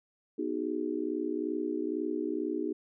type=chord; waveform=sine; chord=G# minor seventh; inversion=first; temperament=just; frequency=249.2 / 311.5 / 373.8 / 415.3 Hz; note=B3 / D#4 / F#4 / G#4; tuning=+16 / +2 / +18 / 0 cents; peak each=-38 / -33 / -36 / -37 dBFS; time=0.38-2.73 s; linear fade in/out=10 ms; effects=none